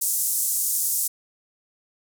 white band-pass noise, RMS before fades -24 dBFS, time 0.01-1.08 s, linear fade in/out 10 ms, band 6900 to 14000 Hz, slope 24 dB/octave, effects none

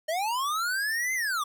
square linear two-way sweep, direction up then down, 605 to 2093 to 1126 Hz, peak -27 dBFS, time 0.08-1.44 s, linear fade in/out 10 ms, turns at 1.14 s, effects none

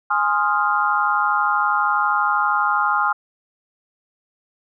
sine chord, F minor seventh, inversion first, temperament equal, 830.6 / 1046.5 / 1244.5 / 1396.9 Hz, Ab5 / C6 / Eb6 / F6, 0 / 0 / 0 / 0 cents, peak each -22 / -23 / -21 / -21 dBFS, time 0.1-3.13 s, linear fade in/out 10 ms, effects none

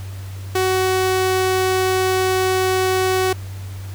sawtooth tone, 374.2 Hz, F#4, 20 cents sharp, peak -12 dBFS, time 0.55-3.33 s, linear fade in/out 5 ms, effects added 96 Hz sine -28 dBFS peak until 3.94 s + pink hiss -42 dBFS RMS until 3.94 s

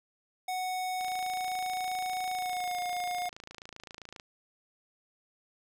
square tone with pitch glide, 740 to 716.9 Hz, F#5 to F5, 0 to +45 cents, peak -32 dBFS, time 0.48-3.29 s, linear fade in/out 5 ms, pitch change -55 cents, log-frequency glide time 2.31-2.8 s
click train, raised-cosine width 0.2 ms, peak -27 dBFS, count 89, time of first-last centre 1.01-4.198 s, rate 27.6 Hz
effects none

